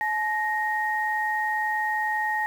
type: tone pair together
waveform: sine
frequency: 857.1 / 1865 Hz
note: A5 / A#6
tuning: -46 / 0 cents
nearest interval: octave + minor second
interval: 1346 cents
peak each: -26 dBFS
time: 0.01-2.46 s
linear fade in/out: 0 ms
effects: 8-bit